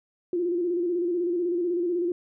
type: tone with vibrato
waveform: sine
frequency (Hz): 349.2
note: F4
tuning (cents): 0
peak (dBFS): -23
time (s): 0.33-2.12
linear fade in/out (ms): 2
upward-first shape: square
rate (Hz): 16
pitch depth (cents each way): 50
effects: none